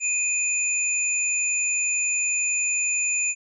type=tone pair together; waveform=sine; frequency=2489 / 7040 Hz; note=D#7 / A8; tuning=0 / 0 cents; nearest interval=octave + tritone; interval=1800 cents; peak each=-24 dBFS; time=0-3.35 s; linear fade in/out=50 ms; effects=none